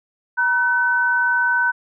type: tone pair together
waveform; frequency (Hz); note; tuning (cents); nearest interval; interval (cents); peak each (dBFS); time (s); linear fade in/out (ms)
sine; 954.4 / 1514; A#5 / F#6; +41 / +39; minor sixth; 798; -22 / -16; 0.37-1.72; 20
effects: none